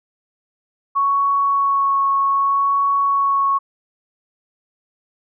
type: tone with vibrato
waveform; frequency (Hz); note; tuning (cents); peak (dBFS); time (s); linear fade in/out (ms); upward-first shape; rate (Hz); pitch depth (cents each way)
sine; 1109; C#6; 0; -14; 0.95-3.59; 20; sine; 0.64; 11
effects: none